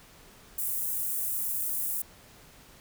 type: high-pass noise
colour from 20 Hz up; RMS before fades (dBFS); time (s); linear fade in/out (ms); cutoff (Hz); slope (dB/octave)
white; -31; 0.58-2.02; 5; 9300; 24
effects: pink hiss -54 dBFS RMS until 2.8 s